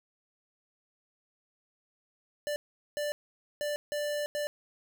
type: tone bursts at uneven times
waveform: square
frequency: 589 Hz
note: D5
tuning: 5 cents sharp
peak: -31 dBFS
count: 5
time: 2.47-2.56 / 2.97-3.12 / 3.61-3.76 / 3.92-4.26 / 4.35-4.47 s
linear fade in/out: 0 ms
effects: none